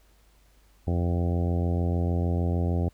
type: harmonic tone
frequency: 86.6 Hz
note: F2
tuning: 14 cents flat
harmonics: 1 / 2 / 3 / 4 / 5 / 6 / 7 / 8 / 9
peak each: -24 / -30 / -34 / -36 / -38 / -40 / -41 / -42 / -43 dBFS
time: 0.87-2.89 s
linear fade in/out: 5 ms
effects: added 50 Hz sine -58 dBFS peak until 2.93 s + pink hiss -64 dBFS RMS until 2.93 s